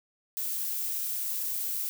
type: noise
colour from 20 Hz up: violet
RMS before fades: -32 dBFS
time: 0.37-1.89 s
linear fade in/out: 0 ms
effects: none